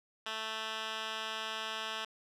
10% pulse tone with band-pass filter, 220 Hz, A3, in tune, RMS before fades -39 dBFS, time 0.26-2.05 s, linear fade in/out 5 ms, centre 2600 Hz, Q 1.5, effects none

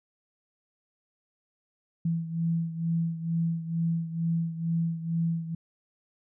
sine beating tone pair, 165.5 / 167.7 Hz, E3 / E3, +7 / +30 cents, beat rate 2.2 Hz, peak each -27 / -32 dBFS, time 2.05-5.55 s, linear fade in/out 5 ms, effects none

